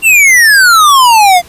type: exponential sweep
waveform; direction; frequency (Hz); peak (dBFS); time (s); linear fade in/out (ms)
square; down; 2779 to 686; -3; 0.02-1.42; 50
effects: pink hiss -36 dBFS RMS until 1.48 s + resampled to 32000 Hz